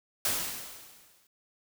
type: noise with exponential decay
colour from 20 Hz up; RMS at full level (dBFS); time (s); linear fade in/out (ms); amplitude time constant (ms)
white; -27; 0.25-1.27; 2; 220
effects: none